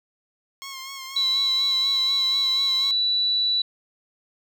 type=tone with vibrato; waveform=10% pulse; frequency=1076 Hz; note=C6; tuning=48 cents sharp; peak=-26 dBFS; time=0.62-2.91 s; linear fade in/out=0 ms; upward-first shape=sine; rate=4.1 Hz; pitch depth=39 cents each way
type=tone; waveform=sine; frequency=3951 Hz; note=B7; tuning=in tune; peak=-19 dBFS; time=1.16-3.62 s; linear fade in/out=5 ms
effects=none